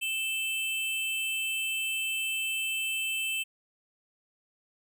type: tone pair together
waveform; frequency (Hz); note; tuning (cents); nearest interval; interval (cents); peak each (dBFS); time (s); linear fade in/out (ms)
square; 2637 / 3104; E7 / G7; 0 / -18; minor third; 282; -31 / -35; 0.01-3.44; 20
effects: none